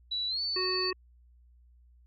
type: tone with pitch glide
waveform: sine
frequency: 3936 to 4495 Hz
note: B7 to C#8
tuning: -7 to +23 cents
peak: -29 dBFS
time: 0.11-0.91 s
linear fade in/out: 10 ms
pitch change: +230 cents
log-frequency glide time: 0.28-0.41 s
type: harmonic tone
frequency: 370 Hz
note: F#4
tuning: in tune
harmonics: 1 / 3 / 5 / 7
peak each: -32 / -37 / -39 / -40 dBFS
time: 0.56-0.93 s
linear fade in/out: 5 ms
effects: added 60 Hz sine -56 dBFS peak until 2.06 s + MP3 96 kbps